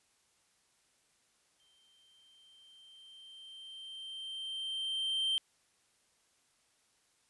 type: tone with exponential growth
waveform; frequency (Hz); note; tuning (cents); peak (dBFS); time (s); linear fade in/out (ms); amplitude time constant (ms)
triangle; 3136; G7; 0; -27; 1.6-5.38; 0; 820
effects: white hiss -72 dBFS RMS until 7.29 s + resampled to 24000 Hz